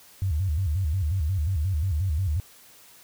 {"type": "tone with vibrato", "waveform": "sine", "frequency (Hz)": 85, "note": "F2", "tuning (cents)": -46, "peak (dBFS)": -22, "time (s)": [0.22, 2.4], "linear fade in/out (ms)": 0, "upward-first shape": "square", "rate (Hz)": 5.6, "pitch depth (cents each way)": 210, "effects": ["white hiss -52 dBFS RMS until 3.03 s"]}